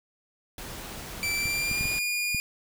pink noise, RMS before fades -39 dBFS, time 0.58-1.99 s, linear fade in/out 2 ms
sawtooth tone with pitch glide, 2334 to 2432 Hz, D7 to D#7, -11 to -40 cents, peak -23 dBFS, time 1.23-2.4 s, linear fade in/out 0 ms, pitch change +71 cents, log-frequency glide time 1.35-1.91 s
clicks, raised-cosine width 5 ms, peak -22 dBFS, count 5, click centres 1.456 / 1.714 / 1.81 / 1.855 / 2.347 s
effects none

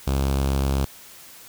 sawtooth tone with notch filter, 68 Hz, C#2, 33 cents flat, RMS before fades -22 dBFS, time 0.07-0.85 s, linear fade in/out 5 ms, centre 1900 Hz, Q 1.9, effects white hiss -45 dBFS RMS until 1.48 s

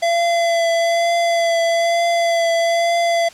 square tone with vibrato, 677 Hz, E5, 46 cents sharp, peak -15 dBFS, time 0.02-3.29 s, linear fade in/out 10 ms, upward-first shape triangle, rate 1.1 Hz, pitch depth 21 cents each way, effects white hiss -42 dBFS RMS until 3.33 s + low-pass 7000 Hz 12 dB/octave

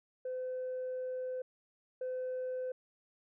sine tone pair in turn, 510 / 510 Hz, C5 / C5, -44 / -44 cents, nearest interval unison, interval 0 cents, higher neither, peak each -34 / -33 dBFS, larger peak second, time 0.25-1.42 / 2.01-2.72 s, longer first, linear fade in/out 5 ms, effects tanh soft clip ceiling -33 dBFS

